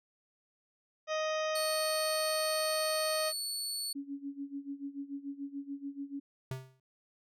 harmonic tone, 624 Hz, D#5, 5 cents sharp, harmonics 1 / 2 / 3 / 4 / 5 / 6 / 8 / 9 / 10, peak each -32 / -38 / -42 / -44 / -46 / -48 / -50 / -51 / -52 dBFS, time 1.07-3.33 s, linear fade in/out 50 ms
25% pulse tone, 4435 Hz, C#8, in tune, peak -30 dBFS, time 1.55-3.93 s, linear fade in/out 5 ms
sine tone with tremolo, 280 Hz, C#4, 18 cents sharp, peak -35 dBFS, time 3.95-6.2 s, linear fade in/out 10 ms, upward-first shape sine, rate 6.9 Hz, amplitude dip 85%
square tone with exponential decay, 130.81 Hz, C3, in tune, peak -34 dBFS, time 6.51-6.8 s, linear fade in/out 2 ms, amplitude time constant 62 ms
effects none

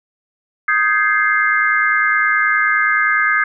sine chord, Ab major seventh, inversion second, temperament equal with one note detuned, 1244.5 / 1568 / 1677.6 / 2093 Hz, Eb6 / G6 / Ab6 / C7, 0 / 0 / +17 / 0 cents, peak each -18 dBFS, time 0.68-3.44 s, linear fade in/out 5 ms, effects none

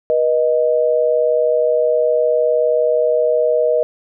sine tone pair together, 483 / 622.3 Hz, B4 / D#5, -39 / 0 cents, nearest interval major third, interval 439 cents, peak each -15 dBFS, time 0.1-3.83 s, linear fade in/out 0 ms, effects none

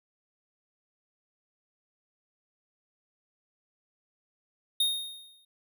square tone with exponential decay, 3705 Hz, A#7, 11 cents flat, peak -22 dBFS, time 4.8-5.45 s, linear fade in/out 5 ms, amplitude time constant 140 ms, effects none

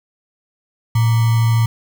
sine tone with sample-and-hold, 114.1 Hz, A#2, 37 cents flat, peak -11 dBFS, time 0.95-1.66 s, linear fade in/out 5 ms, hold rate 1050 Hz, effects none

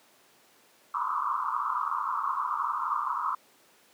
pink band-pass noise, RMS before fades -30 dBFS, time 0.94-3.35 s, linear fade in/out 5 ms, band 960 to 1300 Hz, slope 96 dB/octave, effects pink hiss -60 dBFS RMS until 3.93 s + high-pass 300 Hz 12 dB/octave

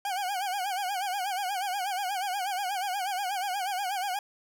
40% pulse tone with vibrato, 771 Hz, G5, 29 cents flat, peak -28 dBFS, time 0.05-4.19 s, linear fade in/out 2 ms, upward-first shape sine, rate 8.3 Hz, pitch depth 120 cents each way, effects none

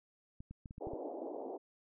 clicks, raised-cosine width 5 ms, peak -35 dBFS, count 7, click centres 0.405 / 0.51 / 0.658 / 0.709 / 0.781 / 0.871 / 0.935 s
pink band-pass noise, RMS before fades -43 dBFS, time 0.8-1.58 s, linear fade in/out 20 ms, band 280 to 790 Hz, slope 48 dB/octave
effects none

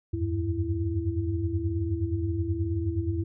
sine tone cluster, 81.7 / 92.2 / 100.6 / 332.5 Hz, E2 / F#2 / G2 / E4, -15 / -6 / +45 / +15 cents, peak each -31 dBFS, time 0.13-3.24 s, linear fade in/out 10 ms, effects none

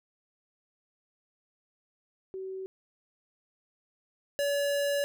sine / square tone pair in turn, 380 / 569.4 Hz, F#4 / C#5, +46 / +46 cents, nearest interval perfect fifth, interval 700 cents, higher second, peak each -35 / -27 dBFS, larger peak second, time 2.34-2.66 / 4.39-5.04 s, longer second, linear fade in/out 0 ms, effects none

